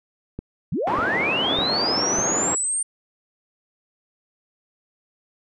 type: click train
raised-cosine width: 3 ms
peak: -17 dBFS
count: 4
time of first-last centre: 0.39-2.186 s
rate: 1.67 Hz
type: linear sweep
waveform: sine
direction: up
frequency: 111.6 to 8870 Hz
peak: -21 dBFS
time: 0.72-2.83 s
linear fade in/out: 5 ms
type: band-pass noise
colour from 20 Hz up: pink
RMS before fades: -26 dBFS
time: 0.87-2.55 s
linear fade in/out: 2 ms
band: 270 to 1200 Hz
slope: 12 dB/octave
effects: none